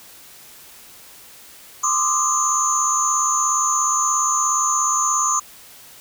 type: tone cluster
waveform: sine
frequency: 1042 / 1184 / 1261 / 6330 / 6950 Hz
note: C6 / D6 / D#6 / G8 / A8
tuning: -7 / +14 / +23 / +16 / -22 cents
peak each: -24 / -22 / -28 / -23 / -21 dBFS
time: 1.83-5.4 s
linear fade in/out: 10 ms
effects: white hiss -44 dBFS RMS until 6 s